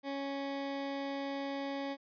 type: tone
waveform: 20% pulse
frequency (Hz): 277.2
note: C#4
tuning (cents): 0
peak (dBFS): -31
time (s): 0.03-1.97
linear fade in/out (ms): 50
effects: resampled to 11025 Hz